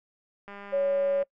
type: click train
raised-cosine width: 0.5 ms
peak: -29 dBFS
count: 151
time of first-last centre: 0.48-1.226 s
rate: 201 Hz
type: tone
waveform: sine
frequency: 560 Hz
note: C#5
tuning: 18 cents sharp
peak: -22 dBFS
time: 0.72-1.24 s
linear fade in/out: 20 ms
effects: noise-tail reverb RT60 0.1 s tail -22 dB re dry